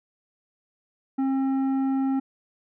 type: tone with tanh clipping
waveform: sine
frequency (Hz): 268.2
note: C4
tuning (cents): +43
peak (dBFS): -23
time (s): 1.18-2.2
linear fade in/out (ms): 10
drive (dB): 9
effects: none